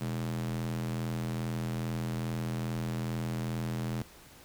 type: tone with high-pass filter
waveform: square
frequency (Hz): 41.2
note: E1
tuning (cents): 0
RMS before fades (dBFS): -34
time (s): 0.01-4.02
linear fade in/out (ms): 0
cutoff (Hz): 150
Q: 3.7
effects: pink hiss -54 dBFS RMS until 4.44 s